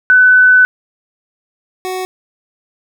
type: tone pair in turn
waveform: sine / 25% pulse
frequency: 1503 / 371.3 Hz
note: F#6 / F#4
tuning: +27 / +6 cents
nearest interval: 2 octaves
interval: 2421 cents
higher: first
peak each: -4 / -15 dBFS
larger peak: first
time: 0.1-0.65 / 1.85-2.05 s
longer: first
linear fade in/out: 0 ms
effects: none